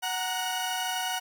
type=tone cluster; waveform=sawtooth; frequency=742 / 935 / 1456 / 2924 Hz; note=F#5 / A#5 / F#6 / F#7; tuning=+5 / +5 / -28 / -21 cents; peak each=-28 / -32 / -35 / -31 dBFS; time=0.02-1.2 s; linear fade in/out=20 ms; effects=none